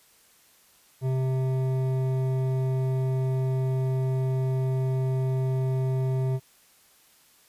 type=tone with hard clipping; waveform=sine; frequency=130.81 Hz; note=C3; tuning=in tune; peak=-25 dBFS; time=1.01-6.4 s; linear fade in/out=50 ms; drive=11 dB; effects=white hiss -59 dBFS RMS until 7.48 s + resampled to 32000 Hz